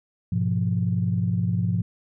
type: chord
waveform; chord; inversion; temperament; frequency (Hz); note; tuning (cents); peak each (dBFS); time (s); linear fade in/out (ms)
sine; F diminished; first; equal; 103.83 / 123.47 / 174.61; Ab2 / Cb3 / F3; 0 / 0 / 0; -24 / -26 / -24; 0.32-1.82; 5
effects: tanh soft clip ceiling -11 dBFS